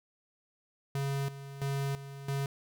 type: tone with tremolo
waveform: square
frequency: 138.59 Hz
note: C#3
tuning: in tune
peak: -31 dBFS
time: 0.95-2.46 s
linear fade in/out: 2 ms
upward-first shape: square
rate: 1.5 Hz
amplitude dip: 75%
effects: none